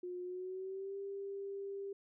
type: tone with pitch glide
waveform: sine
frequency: 359 to 396 Hz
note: F4 to G4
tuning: +48 to +18 cents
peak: -40 dBFS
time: 0.03-1.93 s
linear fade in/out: 5 ms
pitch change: +170 cents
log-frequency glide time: 0.23-0.97 s
effects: none